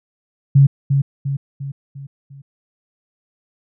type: tone with echo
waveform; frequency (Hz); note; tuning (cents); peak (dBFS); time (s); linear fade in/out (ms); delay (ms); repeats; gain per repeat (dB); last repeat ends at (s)
sine; 138.59; C#3; 0; -6; 0.55-0.67; 10; 350; 5; -6; 2.42
effects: none